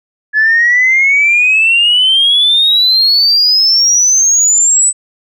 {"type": "exponential sweep", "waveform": "sine", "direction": "up", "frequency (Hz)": [1704, 8060], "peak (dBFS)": -5, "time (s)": [0.33, 4.93], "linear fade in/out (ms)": 50, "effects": ["tanh soft clip ceiling -2 dBFS"]}